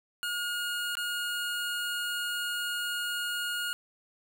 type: tone with dropouts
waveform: 25% pulse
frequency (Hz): 1432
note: F6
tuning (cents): +43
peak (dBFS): -27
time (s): 0.23-3.73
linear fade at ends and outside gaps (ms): 0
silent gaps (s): 0.953-0.97
effects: 9-bit